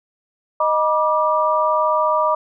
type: tone cluster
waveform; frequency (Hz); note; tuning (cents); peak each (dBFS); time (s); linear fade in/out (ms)
sine; 620 / 966 / 1181; D#5 / B5 / D6; -6 / -39 / +9; -19; 0.6-2.35; 5
effects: none